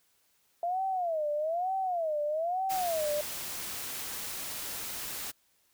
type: tone with vibrato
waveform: sine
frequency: 674 Hz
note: E5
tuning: 38 cents sharp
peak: -28 dBFS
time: 0.63-3.21 s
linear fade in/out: 2 ms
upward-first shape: sine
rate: 1.1 Hz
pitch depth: 230 cents each way
type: noise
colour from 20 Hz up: white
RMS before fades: -38 dBFS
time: 2.69-5.32 s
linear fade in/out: 20 ms
effects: white hiss -70 dBFS RMS until 5.73 s